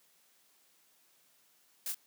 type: noise with echo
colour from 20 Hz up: blue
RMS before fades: -37 dBFS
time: 1.86-1.92 s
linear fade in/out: 2 ms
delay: 26 ms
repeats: 1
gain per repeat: -4 dB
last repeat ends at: 1.946 s
effects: white hiss -68 dBFS RMS until 2.06 s + high-pass 150 Hz 12 dB/octave